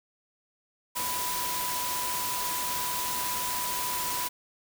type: tone in noise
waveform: sine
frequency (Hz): 987.8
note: B5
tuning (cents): 0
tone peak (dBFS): -33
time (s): 0.95-4.29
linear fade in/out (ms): 20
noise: white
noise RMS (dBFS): -32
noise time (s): 0.95-4.29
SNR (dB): -4
effects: none